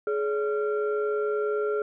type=tone cluster; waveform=sine; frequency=421.6 / 571 / 1377 Hz; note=G#4 / D5 / F6; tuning=+26 / -49 / -25 cents; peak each=-24 / -33 / -33 dBFS; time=0.07-1.82 s; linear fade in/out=2 ms; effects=tanh soft clip ceiling -17 dBFS